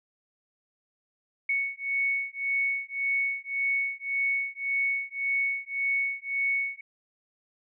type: beating tone pair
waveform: sine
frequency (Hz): 2217 / 2218.8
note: C#7 / C#7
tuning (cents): 0 / +1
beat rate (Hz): 1.8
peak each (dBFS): -29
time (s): 1.49-6.81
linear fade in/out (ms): 5
effects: none